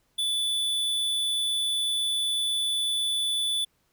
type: tone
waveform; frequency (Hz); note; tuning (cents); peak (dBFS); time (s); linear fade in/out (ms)
square; 3474; A7; -23; -25; 0.18-3.65; 10
effects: pink hiss -70 dBFS RMS until 3.92 s